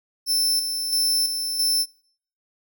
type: tone with tremolo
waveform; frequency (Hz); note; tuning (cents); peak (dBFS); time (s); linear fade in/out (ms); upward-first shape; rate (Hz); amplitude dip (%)
sawtooth; 5320; E8; +15; -16; 0.26-1.86; 50; square; 1.5; 50
effects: noise-tail reverb RT60 0.6 s tail -24 dB re dry